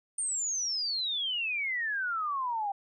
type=exponential sweep; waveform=sine; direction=down; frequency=9000 to 780 Hz; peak=-29 dBFS; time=0.18-2.72 s; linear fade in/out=5 ms; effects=none